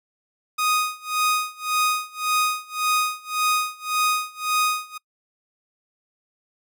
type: tone with tremolo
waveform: sawtooth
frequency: 1244.5 Hz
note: D#6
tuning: in tune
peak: -14 dBFS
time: 0.58-4.98 s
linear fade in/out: 10 ms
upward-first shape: sine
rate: 1.8 Hz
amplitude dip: 95%
effects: noise-tail reverb RT60 0.1 s tail -25 dB re dry